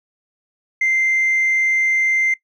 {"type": "tone with tanh clipping", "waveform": "triangle", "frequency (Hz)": 2086, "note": "C7", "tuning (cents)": -6, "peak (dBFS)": -15, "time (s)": [0.81, 2.34], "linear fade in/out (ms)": 5, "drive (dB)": 5, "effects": ["noise-tail reverb RT60 0.1 s tail -18 dB re dry"]}